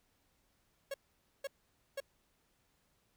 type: tone bursts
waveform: 45% pulse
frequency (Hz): 551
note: C#5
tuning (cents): -11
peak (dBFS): -37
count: 3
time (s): 0.91-2.003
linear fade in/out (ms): 5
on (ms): 31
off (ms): 500
effects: pink hiss -75 dBFS RMS until 3.16 s